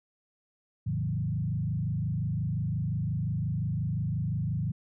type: tone with frequency modulation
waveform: sine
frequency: 133.4 Hz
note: C3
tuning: 34 cents sharp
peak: -27 dBFS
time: 0.86-4.72 s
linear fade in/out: 10 ms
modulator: 25.7 Hz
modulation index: 1.6
effects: none